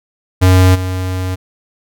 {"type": "tone with level steps", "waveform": "square", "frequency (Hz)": 92.5, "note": "F#2", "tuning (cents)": 0, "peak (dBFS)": [-6, -17], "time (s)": [0.41, 1.36], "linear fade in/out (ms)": 20, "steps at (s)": 0.74, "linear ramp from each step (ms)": 20, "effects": []}